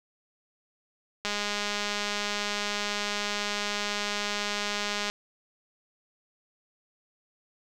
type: click train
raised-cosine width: 0.2 ms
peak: -13 dBFS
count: 794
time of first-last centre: 1.25-5.1 s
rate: 206 Hz
effects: none